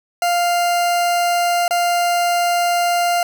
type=tone with dropouts; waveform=40% pulse; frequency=698.5 Hz; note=F5; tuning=in tune; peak=-14 dBFS; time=0.22-3.23 s; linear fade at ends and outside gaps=2 ms; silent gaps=1.68-1.708 s; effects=none

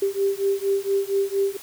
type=beating tone pair; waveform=sine; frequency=392 / 396.3 Hz; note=G4 / G4; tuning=0 / +19 cents; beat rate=4.3 Hz; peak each=-23 dBFS; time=0.02-1.57 s; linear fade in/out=5 ms; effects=white hiss -42 dBFS RMS until 1.62 s

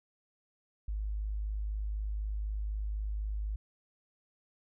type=tone; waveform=sine; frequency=52 Hz; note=G#1; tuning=3 cents sharp; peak=-32 dBFS; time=0.88-3.56 s; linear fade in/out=5 ms; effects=none

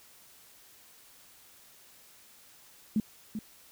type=tone with echo; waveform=sine; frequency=215.4 Hz; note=A3; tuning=37 cents flat; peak=-23 dBFS; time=2.96-3 s; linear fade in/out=2 ms; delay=390 ms; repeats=1; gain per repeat=-9 dB; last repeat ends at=3.39 s; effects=white hiss -57 dBFS RMS until 3.71 s

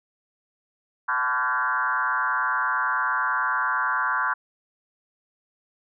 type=tone with frequency modulation; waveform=sine; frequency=1271 Hz; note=D#6; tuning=36 cents sharp; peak=-21 dBFS; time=1.08-4.34 s; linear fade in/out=10 ms; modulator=129 Hz; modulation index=2.7; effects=none

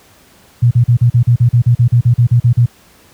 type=tone bursts; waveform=sine; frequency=120 Hz; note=B2; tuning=49 cents flat; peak=-5 dBFS; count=16; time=0.62-2.66 s; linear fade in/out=10 ms; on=90 ms; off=40 ms; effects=pink hiss -46 dBFS RMS until 3.13 s + high-pass 60 Hz 12 dB/octave

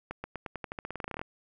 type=accelerating click train; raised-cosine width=0.5 ms; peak=-21 dBFS; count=19; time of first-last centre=0.11-1.215 s; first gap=130 ms; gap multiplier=0.9; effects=none

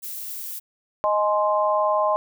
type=noise; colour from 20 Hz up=violet; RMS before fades=-33 dBFS; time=0.02-0.6 s; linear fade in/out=20 ms
type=chord; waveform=sine; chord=Ab major; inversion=second; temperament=equal with one note detuned; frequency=622.3 / 839.3 / 1046.5 Hz; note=Eb5 / Ab5 / C6; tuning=0 / +18 / 0 cents; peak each=-21 / -25 / -22 dBFS; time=1.04-2.16 s; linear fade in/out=0 ms
effects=none

